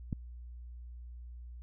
click, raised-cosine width 5 ms, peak -21 dBFS, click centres 0.128 s, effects added 60 Hz sine -44 dBFS peak until 1.62 s

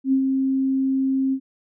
sine tone with ADSR envelope, 266.6 Hz, C4, 33 cents sharp, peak -14 dBFS, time 0.04-1.4 s, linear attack 83 ms, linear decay 87 ms, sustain -4 dB, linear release 72 ms, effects none

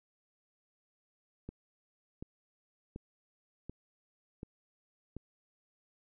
click train, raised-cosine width 3 ms, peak -29 dBFS, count 6, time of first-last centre 1.49-5.166 s, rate 1.36 Hz, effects none

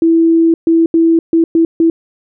sine tone bursts at uneven times, 329.6 Hz, E4, in tune, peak -6 dBFS, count 6, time 0.02-0.54 / 0.67-0.86 / 0.94-1.19 / 1.33-1.44 / 1.55-1.65 / 1.8-1.9 s, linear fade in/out 2 ms, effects none

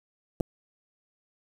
clicks, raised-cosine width 2 ms, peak -21 / -13 dBFS, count 2, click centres 0.402 / 0.408 s, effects 7-bit

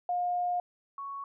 sine tone pair in turn, 712 / 1111.5 Hz, F5 / C#6, +33 / +4 cents, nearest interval minor sixth, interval 771 cents, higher second, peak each -27 / -36 dBFS, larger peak first, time 0.09-0.6 / 0.98-1.24 s, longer first, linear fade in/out 2 ms, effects none

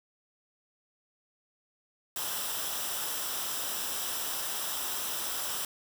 white noise with comb filter, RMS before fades -34 dBFS, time 2.16-5.65 s, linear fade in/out 2 ms, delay 0.45 ms, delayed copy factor -0.55, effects none

